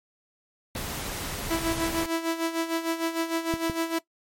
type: noise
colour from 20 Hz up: pink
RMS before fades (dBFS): -33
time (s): 0.75-2.06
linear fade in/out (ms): 2
type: tone with tremolo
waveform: sawtooth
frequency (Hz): 329.6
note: E4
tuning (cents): 0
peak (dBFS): -19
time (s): 1.5-3.99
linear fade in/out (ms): 10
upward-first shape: sine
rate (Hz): 6.6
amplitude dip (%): 70
type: clicks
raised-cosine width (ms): 3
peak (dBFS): -18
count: 2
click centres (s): 3.539 / 3.698
effects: noise-tail reverb RT60 0.1 s tail -18 dB re dry + MP3 64 kbps